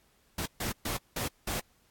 pink noise bursts at uneven times, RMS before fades -33 dBFS, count 5, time 0.38-0.46 / 0.6-0.72 / 0.85-0.97 / 1.16-1.28 / 1.47-1.6 s, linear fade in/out 5 ms, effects pink hiss -67 dBFS RMS until 1.9 s + AAC 64 kbps

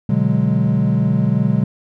triangle chord, G# half-diminished seventh, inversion first, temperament equal, 123.47 / 146.83 / 185 / 207.7 Hz, B2 / D3 / F#3 / G#3, 0 / 0 / 0 / 0 cents, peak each -17 dBFS, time 0.09-1.64 s, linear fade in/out 5 ms, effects none

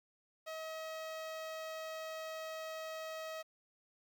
sawtooth tone with notch filter, 637 Hz, D#5, 41 cents sharp, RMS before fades -44 dBFS, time 0.46-3.43 s, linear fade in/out 20 ms, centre 10000 Hz, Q 1.1, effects 11-bit

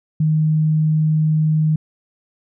sine tone, 155.56 Hz, D#3, in tune, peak -13 dBFS, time 0.2-1.76 s, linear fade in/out 5 ms, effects none

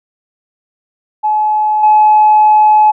sine tone with level steps, 853 Hz, G#5, 46 cents sharp, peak -9 / -3 dBFS, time 1.23-2.92 s, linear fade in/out 20 ms, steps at 1.83 s, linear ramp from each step 5 ms, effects tanh soft clip ceiling 0 dBFS

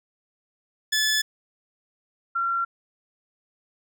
15% pulse / sine tone pair in turn, 1728 / 1369.1 Hz, A6 / F6, -32 / -35 cents, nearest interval major third, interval 403 cents, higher first, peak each -14 / -22 dBFS, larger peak first, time 0.92-1.22 / 2.35-2.65 s, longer neither, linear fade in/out 10 ms, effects none

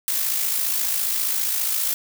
blue noise with amplitude modulation, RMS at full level -21 dBFS, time 0.08-1.94 s, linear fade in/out 0 ms, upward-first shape sine, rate 54.8 Hz, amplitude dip 45%, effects none

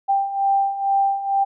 sine beating tone pair, 787 / 789.2 Hz, G5 / G5, +7 / +11 cents, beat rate 2.2 Hz, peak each -23 / -18 dBFS, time 0.08-1.45 s, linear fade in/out 20 ms, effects none

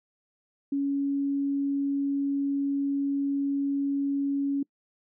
sine tone, 279.4 Hz, C#4, 14 cents sharp, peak -24 dBFS, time 0.72-4.63 s, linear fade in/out 5 ms, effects noise-tail reverb RT60 0.1 s tail -25 dB re dry

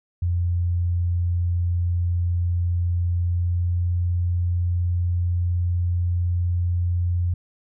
sine tone with pitch glide, 87.31 to 87.87 Hz, F2 to F2, 0 to +11 cents, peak -19 dBFS, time 0.22-7.34 s, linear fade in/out 5 ms, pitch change +11 cents, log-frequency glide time 3.21-3.81 s, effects none

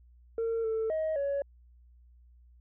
sine tone with pitch steps, 456 / 444.2 / 631 / 561 Hz, A#4 / A4 / D#5 / C#5, -38 / +16 / +24 / +21 cents, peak -26 dBFS, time 0.38-1.42 s, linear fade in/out 2 ms, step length 260 ms, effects tanh soft clip ceiling -26 dBFS + added 60 Hz sine -55 dBFS peak until 2.6 s

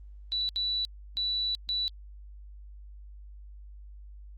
sine tone bursts at uneven times, 3951 Hz, B7, in tune, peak -27 dBFS, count 4, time 0.32-0.49 / 0.56-0.85 / 1.17-1.55 / 1.69-1.88 s, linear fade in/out 0 ms, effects added 50 Hz sine -44 dBFS peak until 4.37 s + Opus 24 kbps

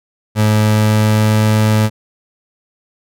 30% pulse tone with pitch glide, 107.2 to 108.07 Hz, A2 to A2, -45 to -31 cents, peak -7 dBFS, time 0.35-1.9 s, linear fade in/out 50 ms, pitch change +14 cents, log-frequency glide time 0.6-1.49 s, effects none

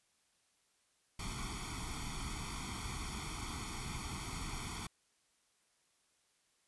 pink noise with comb filter, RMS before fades -42 dBFS, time 1.19-4.87 s, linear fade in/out 5 ms, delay 0.89 ms, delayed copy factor +1, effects white hiss -75 dBFS RMS until 6.67 s + resampled to 24000 Hz

